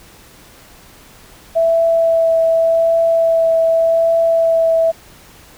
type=tone with vibrato; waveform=sine; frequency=659.3 Hz; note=E5; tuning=in tune; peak=-10 dBFS; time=1.55-4.92 s; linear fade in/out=20 ms; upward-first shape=triangle; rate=0.86 Hz; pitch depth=12 cents each way; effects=pink hiss -43 dBFS RMS until 5.57 s